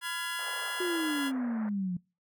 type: chord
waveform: 25% pulse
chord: F diminished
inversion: second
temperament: just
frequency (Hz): 1005.8 / 1396.9 / 1676.3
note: Cb6 / F6 / Ab6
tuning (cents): +31 / 0 / +16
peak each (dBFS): -35 / -35 / -32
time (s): 0.01-1.32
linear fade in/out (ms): 50
type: band-pass noise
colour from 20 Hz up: pink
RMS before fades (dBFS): -46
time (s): 0.39-1.69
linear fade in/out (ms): 0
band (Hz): 470 to 1900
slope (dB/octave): 48
type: exponential sweep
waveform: sine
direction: down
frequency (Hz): 367.1 to 174.61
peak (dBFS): -29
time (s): 0.8-1.97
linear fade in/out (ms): 5
effects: noise-tail reverb RT60 0.3 s tail -25 dB re dry